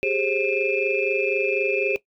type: tone cluster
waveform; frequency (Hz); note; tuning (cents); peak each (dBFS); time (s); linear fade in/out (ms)
sine; 391.1 / 415.1 / 532 / 2414 / 2605; G4 / G#4 / C5 / D7 / E7; -4 / -1 / +29 / +47 / -21; -26; 0.03-1.96; 0
effects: noise-tail reverb RT60 0.1 s tail -17 dB re dry + tanh soft clip ceiling -9 dBFS